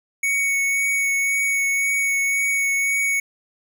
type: tone with vibrato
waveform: square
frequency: 2226 Hz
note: C#7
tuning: 7 cents sharp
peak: -19 dBFS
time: 0.23-3.2 s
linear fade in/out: 5 ms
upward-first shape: triangle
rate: 1.9 Hz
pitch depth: 13 cents each way
effects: none